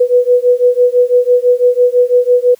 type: beating tone pair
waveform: sine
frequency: 490 / 496 Hz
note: B4 / B4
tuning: -14 / +7 cents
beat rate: 6 Hz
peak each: -10 dBFS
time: 0-2.55 s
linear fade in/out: 10 ms
effects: white hiss -49 dBFS RMS until 2.59 s